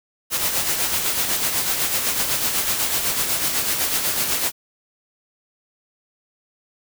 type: noise with tremolo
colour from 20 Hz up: white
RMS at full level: -20 dBFS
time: 0.3-4.52 s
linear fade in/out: 50 ms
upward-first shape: sine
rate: 8 Hz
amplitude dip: 45%
effects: none